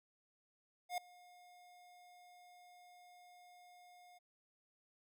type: tone with ADSR envelope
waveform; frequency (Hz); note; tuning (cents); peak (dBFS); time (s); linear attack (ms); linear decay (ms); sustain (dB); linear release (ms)
square; 715; F5; +41; -36; 0.89-4.19; 88; 3; -24; 17
effects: none